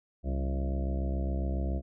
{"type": "harmonic tone with a mistuned harmonic", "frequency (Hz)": 67.2, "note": "C2", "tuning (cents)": 47, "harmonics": [1, 2, 3, 4, 5, 6, 7, 8, 9, 10], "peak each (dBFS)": [-29, -40, -38, -43, -42, -49, -53, -46, -47, -45], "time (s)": [0.23, 1.82], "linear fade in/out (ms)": 50, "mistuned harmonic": 3, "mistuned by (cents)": -70, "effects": []}